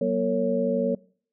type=tone cluster; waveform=sine; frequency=187.3 / 238.8 / 453.8 / 555 Hz; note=F#3 / A#3 / A#4 / C#5; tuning=+21 / +42 / -47 / +2 cents; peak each=-29 / -27 / -27 / -25 dBFS; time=0.01-0.95 s; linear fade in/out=5 ms; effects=noise-tail reverb RT60 0.5 s tail -23 dB re dry